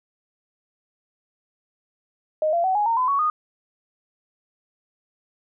sine tone with pitch steps, 620 / 684 / 754.5 / 832.4 / 918.3 / 1013 / 1117.6 / 1232.9 Hz, D#5 / F5 / F#5 / G#5 / A#5 / B5 / C#6 / D#6, -6 / -36 / +34 / +4 / -26 / +44 / +14 / -16 cents, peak -18 dBFS, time 2.42-3.3 s, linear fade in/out 2 ms, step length 110 ms, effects none

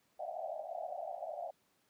white band-pass noise, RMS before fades -42 dBFS, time 0.19-1.51 s, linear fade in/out 10 ms, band 590 to 760 Hz, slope 96 dB/octave, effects pink hiss -74 dBFS RMS until 1.89 s + high-pass 150 Hz 12 dB/octave

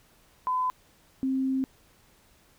sine tone pair in turn, 1012 / 264.4 Hz, B5 / C4, +42 / +18 cents, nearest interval octave + major seventh, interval 2324 cents, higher first, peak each -24 dBFS, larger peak neither, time 0.47-0.7 / 1.23-1.64 s, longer second, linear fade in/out 0 ms, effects pink hiss -61 dBFS RMS until 2.58 s

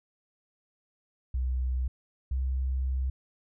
sine tone pair in turn, 63.4 / 65.18 Hz, B1 / C2, +46 / -6 cents, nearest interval unison, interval 48 cents, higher second, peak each -26 dBFS, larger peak neither, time 1.34-1.88 / 2.31-3.1 s, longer second, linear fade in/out 5 ms, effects none

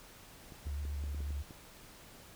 clicks, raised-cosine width 3 ms, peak -36 dBFS, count 8, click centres 0.522 / 0.669 / 0.852 / 1.039 / 1.147 / 1.205 / 1.306 / 1.508 s
sine tone with vibrato, 72 Hz, D2, 34 cents flat, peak -35 dBFS, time 0.65-1.43 s, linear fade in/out 20 ms, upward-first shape square, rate 8.1 Hz, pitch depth 25 cents each way
effects pink hiss -55 dBFS RMS until 2.35 s

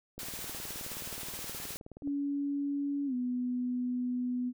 click train, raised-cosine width 2 ms, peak -33 dBFS, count 37, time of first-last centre 0.18-2.075 s, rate 19 Hz
white noise with tremolo, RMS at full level -40 dBFS, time 0.19-1.77 s, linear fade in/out 0 ms, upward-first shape sine, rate 14 Hz, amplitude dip 25%
sine tone with pitch glide, 283.3 to 248.1 Hz, C#4 to B3, +38 to +8 cents, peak -30 dBFS, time 2.02-4.53 s, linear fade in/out 50 ms, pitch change -230 cents, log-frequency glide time 3.06-3.14 s
effects none

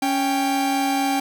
45% pulse tone pair together, 277.5 / 788.5 Hz, C#4 / G5, +2 / +10 cents, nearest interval octave + tritone, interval 1808 cents, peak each -22 dBFS, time 0.02-1.2 s, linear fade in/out 5 ms, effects none

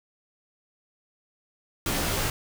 pink noise with comb filter, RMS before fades -27 dBFS, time 1.86-2.3 s, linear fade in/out 2 ms, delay 16 ms, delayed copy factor -0.95, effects none

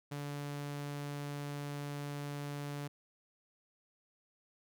sawtooth tone, 144.2 Hz, D3, 31 cents flat, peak -35 dBFS, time 0.11-2.88 s, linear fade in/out 10 ms, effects none

